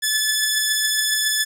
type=beating tone pair; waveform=10% pulse; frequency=1730 / 1737.2 Hz; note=A6 / A6; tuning=-30 / -23 cents; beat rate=7.2 Hz; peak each=-10 / -17 dBFS; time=0.02-1.45 s; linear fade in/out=20 ms; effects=none